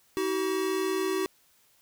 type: tone pair together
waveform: square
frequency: 319.2 / 379.6 Hz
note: D#4 / F#4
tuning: +44 / +44 cents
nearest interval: minor third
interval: 300 cents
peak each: -33 / -28 dBFS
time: 0.17-1.26 s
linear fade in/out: 0 ms
effects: white hiss -64 dBFS RMS until 1.81 s